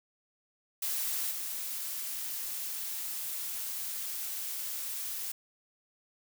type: noise with level steps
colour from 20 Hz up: blue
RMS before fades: -33 / -37 dBFS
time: 0.82-5.32 s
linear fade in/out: 5 ms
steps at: 1.31 s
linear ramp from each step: 2 ms
effects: none